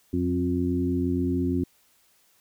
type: harmonic tone with a mistuned harmonic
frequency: 88.5 Hz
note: F2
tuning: 23 cents sharp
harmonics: 1 / 2 / 3 / 4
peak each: -29 / -31 / -25 / -30 dBFS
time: 0.13-1.64 s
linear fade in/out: 5 ms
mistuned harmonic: 2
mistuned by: +20 cents
effects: white hiss -63 dBFS RMS until 2.4 s